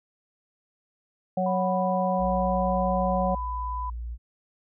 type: harmonic tone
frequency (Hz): 185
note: F#3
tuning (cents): 0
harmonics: 1 / 3 / 4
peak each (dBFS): -27 / -27 / -27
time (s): 1.37-3.35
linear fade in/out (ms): 5
type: tone with pitch glide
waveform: sine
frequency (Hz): 987.8 to 998.7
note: B5 to B5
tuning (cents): 0 to +19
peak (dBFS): -30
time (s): 1.46-3.9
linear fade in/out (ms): 5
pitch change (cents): +19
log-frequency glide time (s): 2.37-2.91
type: tone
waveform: sine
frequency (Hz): 58.6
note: A#1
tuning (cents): +10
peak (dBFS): -31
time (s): 2.18-4.18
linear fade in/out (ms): 50
effects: none